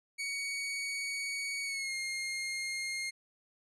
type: tone with pitch glide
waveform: sawtooth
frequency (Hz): 2242 to 2130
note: C#7 to C7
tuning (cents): +19 to +30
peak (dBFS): -31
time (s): 0.18-3.11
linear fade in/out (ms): 20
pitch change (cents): -89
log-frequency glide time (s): 1.64-1.94
effects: resampled to 24000 Hz